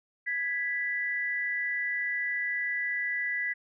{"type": "tone pair together", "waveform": "sine", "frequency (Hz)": [1661.2, 1975.5], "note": ["G#6", "B6"], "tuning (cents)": [0, 0], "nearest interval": "minor third", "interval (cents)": 300, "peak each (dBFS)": [-34, -29], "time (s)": [0.26, 3.54], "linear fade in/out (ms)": 20, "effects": []}